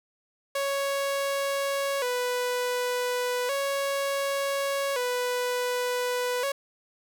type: tone with vibrato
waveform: sawtooth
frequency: 524 Hz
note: C5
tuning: 2 cents sharp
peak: -22 dBFS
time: 0.55-6.52 s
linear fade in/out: 5 ms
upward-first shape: square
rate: 0.34 Hz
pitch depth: 100 cents each way
effects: none